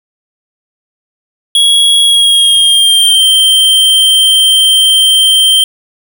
square tone with pitch glide, 3325 to 3138 Hz, G#7 to G7, +1 to +1 cents, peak -5 dBFS, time 1.55-5.64 s, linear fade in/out 2 ms, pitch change -100 cents, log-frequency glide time 2.03-3.25 s, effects none

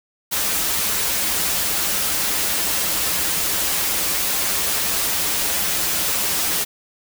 white noise with comb filter, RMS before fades -21 dBFS, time 0.31-6.65 s, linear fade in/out 20 ms, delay 8.1 ms, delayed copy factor -0.6, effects none

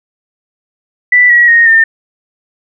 sine tone with pitch steps, 1975.5 / 1918.2 / 1862.5 / 1808.4 Hz, B6 / A#6 / A#6 / A6, 0 / +49 / -2 / +47 cents, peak -3 dBFS, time 1.12-1.84 s, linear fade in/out 5 ms, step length 180 ms, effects none

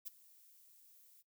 violet noise with ADSR envelope, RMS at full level -42 dBFS, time 0.05-1.23 s, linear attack 25 ms, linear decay 10 ms, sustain -22 dB, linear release 29 ms, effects noise-tail reverb RT60 0.1 s tail -17 dB re dry

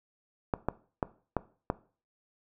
clicks, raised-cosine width 1 ms, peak -13 dBFS, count 5, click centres 0.538 / 0.686 / 1.028 / 1.367 / 1.701 s, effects noise-tail reverb RT60 0.4 s tail -18 dB re dry

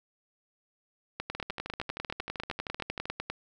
two click trains, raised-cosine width 0.3 ms, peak -17 / -21 dBFS, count 22 / 23, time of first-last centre 1.2-3.3 / 1.35-3.055 s, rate 10 / 12.9 Hz, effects none

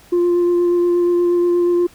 sine tone with vibrato, 349.9 Hz, F4, 3 cents sharp, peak -10 dBFS, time 0.12-1.87 s, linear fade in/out 10 ms, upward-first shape sine, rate 8.4 Hz, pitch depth 11 cents each way, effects tanh soft clip ceiling -11 dBFS + pink hiss -47 dBFS RMS until 1.94 s

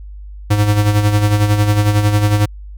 square tone with tremolo, 104.1 Hz, G#2, 5 cents sharp, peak -9 dBFS, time 0.5-2.46 s, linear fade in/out 10 ms, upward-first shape sine, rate 11 Hz, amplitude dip 55%, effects added 50 Hz sine -29 dBFS peak until 2.77 s

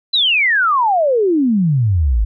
sine exponential sweep, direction down, 4085 to 49 Hz, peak -11 dBFS, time 0.13-2.25 s, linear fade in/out 10 ms, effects none

